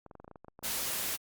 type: clicks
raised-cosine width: 1 ms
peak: -34 dBFS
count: 12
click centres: 0.063 / 0.112 / 0.153 / 0.2 / 0.245 / 0.279 / 0.313 / 0.358 / 0.446 / 0.483 / 0.591 / 0.628 s
type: noise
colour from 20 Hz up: white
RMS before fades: -34 dBFS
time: 0.63-1.17 s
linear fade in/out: 20 ms
effects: Opus 48 kbps